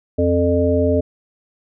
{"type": "harmonic tone with a mistuned harmonic", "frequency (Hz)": 87.8, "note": "F2", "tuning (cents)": 10, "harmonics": [1, 3, 5, 7], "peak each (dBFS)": [-19, -19, -19, -19], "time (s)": [0.18, 1.01], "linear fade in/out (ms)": 10, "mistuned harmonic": 7, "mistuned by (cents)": -29, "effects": []}